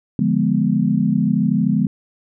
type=chord; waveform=sine; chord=D diminished seventh; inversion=none; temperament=equal; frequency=146.83 / 174.61 / 207.7 / 246.9 Hz; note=D3 / F3 / Ab3 / Cb4; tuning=0 / 0 / 0 / 0 cents; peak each=-22 / -20 / -18 / -20 dBFS; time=0.19-1.87 s; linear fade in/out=2 ms; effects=none